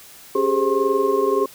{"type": "tone cluster", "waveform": "sine", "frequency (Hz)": [276.6, 395.1, 416.5, 525, 1071], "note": ["C#4", "G4", "G#4", "C5", "C6"], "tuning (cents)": [-4, 14, 5, 6, 40], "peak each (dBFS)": [-28, -20, -20, -27, -24], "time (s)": [0.35, 1.46], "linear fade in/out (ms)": 5, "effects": ["white hiss -44 dBFS RMS until 1.54 s"]}